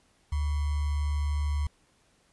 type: tone with sample-and-hold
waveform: sine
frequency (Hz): 73.42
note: D2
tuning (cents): 0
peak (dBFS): -25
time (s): 0.32-1.67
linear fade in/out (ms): 5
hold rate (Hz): 1050
effects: pink hiss -66 dBFS RMS until 2.32 s + resampled to 24000 Hz